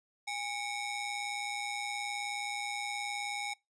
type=ring-modulated tone; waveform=sawtooth; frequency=1515 Hz; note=F#6; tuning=40 cents sharp; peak=-28 dBFS; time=0.27-3.54 s; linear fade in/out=10 ms; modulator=698 Hz; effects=noise-tail reverb RT60 0.2 s tail -24 dB re dry + resampled to 22050 Hz